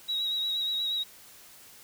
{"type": "tone with vibrato", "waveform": "sine", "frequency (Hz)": 3837, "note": "A#7", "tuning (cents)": 49, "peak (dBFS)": -26, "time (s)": [0.08, 1.04], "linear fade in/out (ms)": 20, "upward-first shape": "sine", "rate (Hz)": 8.4, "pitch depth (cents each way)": 30, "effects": ["tanh soft clip ceiling -23 dBFS", "white hiss -52 dBFS RMS until 1.83 s"]}